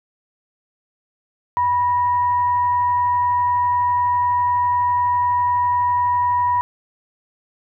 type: tone with frequency modulation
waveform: sine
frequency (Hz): 980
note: B5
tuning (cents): -14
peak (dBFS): -15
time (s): 1.57-6.61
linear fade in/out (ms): 0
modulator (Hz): 888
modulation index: 0.21
effects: none